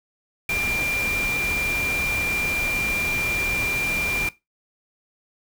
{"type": "tone in noise", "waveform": "sine", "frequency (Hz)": 2382, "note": "D7", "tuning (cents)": 24, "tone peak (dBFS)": -22, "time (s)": [0.49, 4.29], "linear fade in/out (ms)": 2, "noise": "pink", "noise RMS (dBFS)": -30, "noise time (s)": [0.49, 4.29], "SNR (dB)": 5, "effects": ["noise-tail reverb RT60 0.2 s tail -18 dB re dry"]}